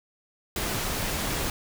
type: noise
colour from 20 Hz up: pink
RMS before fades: -29 dBFS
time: 0.56-1.5 s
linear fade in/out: 2 ms
effects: none